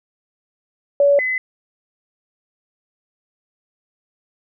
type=tone pair in turn; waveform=sine; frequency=568 / 2024 Hz; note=C#5 / B6; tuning=+42 / +42 cents; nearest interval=octave + minor seventh; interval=2200 cents; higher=second; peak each=-10 / -18 dBFS; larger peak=first; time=1-1.19 / 1.19-1.38 s; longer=neither; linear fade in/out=2 ms; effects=none